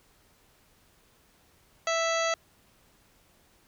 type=harmonic tone; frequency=659.3 Hz; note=E5; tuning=in tune; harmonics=1 / 2 / 3 / 4 / 5 / 6 / 7 / 9 / 10; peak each=-28 / -31 / -33 / -37 / -38 / -41 / -40 / -40 / -38 dBFS; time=1.87-2.34 s; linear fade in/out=2 ms; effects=pink hiss -63 dBFS RMS until 3.67 s